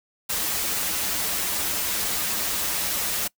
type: noise with comb filter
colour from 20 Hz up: white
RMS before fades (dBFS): -26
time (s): 0.29-3.28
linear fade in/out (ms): 10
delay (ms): 7.8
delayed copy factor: -0.6
effects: noise-tail reverb RT60 0.1 s tail -23 dB re dry